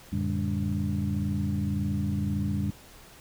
sine tone cluster, 89.9 / 111.7 / 145.1 / 200.6 / 289.7 Hz, F#2 / A2 / D3 / G3 / D4, -49 / +27 / -21 / +40 / -24 cents, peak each -30 / -34 / -33 / -29 / -36 dBFS, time 0.12-2.71 s, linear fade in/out 10 ms, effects tanh soft clip ceiling -16 dBFS + pink hiss -51 dBFS RMS until 3.2 s

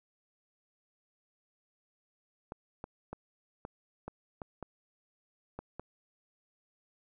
clicks, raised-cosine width 1 ms, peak -26 dBFS, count 9, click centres 2.521 / 2.841 / 3.13 / 3.651 / 4.08 / 4.418 / 4.627 / 5.59 / 5.796 s, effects none

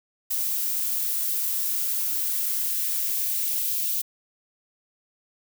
violet noise with high-pass filter sweep, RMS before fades -26 dBFS, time 0.3-4.02 s, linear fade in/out 10 ms, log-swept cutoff 380 to 2900 Hz, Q 1.3, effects none

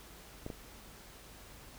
clicks, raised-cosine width 2 ms, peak -27 dBFS, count 2, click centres 0.464 / 0.502 s, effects added 50 Hz sine -58 dBFS peak until 1.78 s + pink hiss -54 dBFS RMS until 1.78 s

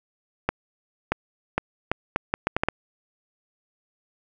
accelerating click train, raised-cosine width 0.5 ms, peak -6 dBFS, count 10, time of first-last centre 0.49-2.686 s, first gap 630 ms, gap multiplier 0.73, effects none

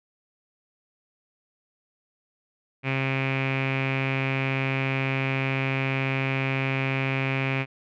sawtooth tone with low-pass filter, 134.1 Hz, C3, 43 cents sharp, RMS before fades -26 dBFS, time 2.83-7.66 s, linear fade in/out 50 ms, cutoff 2400 Hz, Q 7.1, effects none

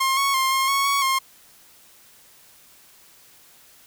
sawtooth tone with pitch steps, 1065 / 1106 / 1058 / 1068 / 1104 / 1117 / 1066 Hz, C6 / C#6 / C6 / C6 / C#6 / C#6 / C6, +30 / -4 / +19 / +35 / -7 / +13 / +32 cents, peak -15 dBFS, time 0-1.19 s, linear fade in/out 10 ms, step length 170 ms, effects white hiss -52 dBFS RMS until 3.86 s

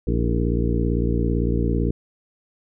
harmonic tone with a mistuned harmonic, 57.8 Hz, A#1, 14 cents flat, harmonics 1 / 2 / 3 / 4 / 5 / 6 / 7 / 8, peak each -22 / -25 / -27 / -28 / -29 / -30 / -30 / -31 dBFS, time 0.07-1.91 s, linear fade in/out 5 ms, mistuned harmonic 6, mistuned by -92 cents, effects none

